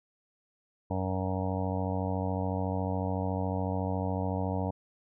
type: harmonic tone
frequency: 93.9 Hz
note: F#2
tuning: 26 cents sharp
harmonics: 1 / 2 / 3 / 5 / 6 / 7 / 8 / 9 / 10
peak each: -32 / -35 / -37 / -39 / -40 / -40 / -41 / -42 / -42 dBFS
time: 0.9-4.71 s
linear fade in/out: 10 ms
effects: none